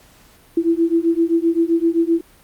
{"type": "beating tone pair", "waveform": "sine", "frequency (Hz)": [329.6, 337.3], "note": ["E4", "E4"], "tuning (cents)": [0, 40], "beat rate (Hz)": 7.7, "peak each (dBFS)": -17, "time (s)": [0.57, 2.21], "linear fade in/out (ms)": 5, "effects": ["pink hiss -50 dBFS RMS until 2.43 s", "Opus 48 kbps"]}